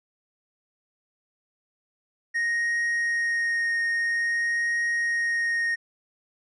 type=tone with vibrato; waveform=triangle; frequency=1864.7 Hz; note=A#6; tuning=in tune; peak=-21 dBFS; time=2.34-5.76 s; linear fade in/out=20 ms; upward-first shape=triangle; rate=0.5 Hz; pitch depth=10 cents each way; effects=resampled to 24000 Hz